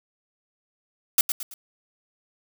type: noise with echo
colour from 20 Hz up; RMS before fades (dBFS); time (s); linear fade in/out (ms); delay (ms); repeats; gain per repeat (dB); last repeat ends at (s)
blue; -17; 1.18-1.21; 2; 110; 3; -8; 1.54
effects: none